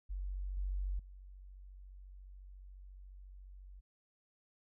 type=tone with level steps; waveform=sine; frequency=47.1 Hz; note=F#1; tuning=32 cents sharp; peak=-37 / -34 / -50 dBFS; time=0.09-3.81 s; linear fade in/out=20 ms; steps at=0.57 / 0.99 s; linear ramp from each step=5 ms; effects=none